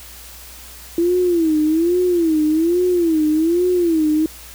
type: tone with vibrato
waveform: sine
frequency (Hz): 332.6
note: E4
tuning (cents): +16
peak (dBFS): -13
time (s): 0.98-4.26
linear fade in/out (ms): 2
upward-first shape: sine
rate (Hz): 1.2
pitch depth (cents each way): 150
effects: added 60 Hz sine -42 dBFS peak until 4.54 s + white hiss -39 dBFS RMS until 4.54 s